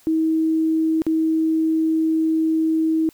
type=tone with dropouts; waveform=sine; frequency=319.7 Hz; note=D#4; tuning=47 cents sharp; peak=-16 dBFS; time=0.07-3.09 s; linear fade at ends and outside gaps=0 ms; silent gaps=1.019-1.066 s; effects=white hiss -54 dBFS RMS until 3.13 s